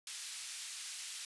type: band-pass noise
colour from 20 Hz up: white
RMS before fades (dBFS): -45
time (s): 0.07-1.25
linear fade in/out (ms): 2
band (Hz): 2200 to 9400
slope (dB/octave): 12
effects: resampled to 24000 Hz